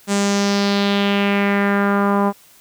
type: tone with low-pass filter sweep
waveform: sawtooth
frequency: 200.8 Hz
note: G3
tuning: 42 cents sharp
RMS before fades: -17 dBFS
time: 0.07-2.33 s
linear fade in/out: 50 ms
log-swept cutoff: 8200 to 960 Hz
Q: 2.7
effects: white hiss -49 dBFS RMS until 2.6 s